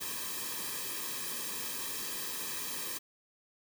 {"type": "noise with comb filter", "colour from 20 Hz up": "white", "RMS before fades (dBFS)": -38, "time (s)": [0, 2.99], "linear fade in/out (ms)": 20, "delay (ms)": 1.4, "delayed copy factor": -0.95, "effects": []}